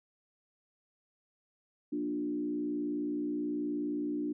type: tone with frequency modulation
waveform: sine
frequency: 295.9 Hz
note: D4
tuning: 13 cents sharp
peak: -31 dBFS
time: 1.92-4.33 s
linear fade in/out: 10 ms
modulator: 58.9 Hz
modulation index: 0.79
effects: none